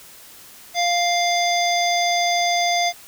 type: harmonic tone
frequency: 698.5 Hz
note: F5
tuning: in tune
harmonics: 1 / 3 / 5 / 7 / 9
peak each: -19 / -24 / -26 / -27 / -29 dBFS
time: 0.74-2.93 s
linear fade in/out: 50 ms
effects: white hiss -44 dBFS RMS until 3.07 s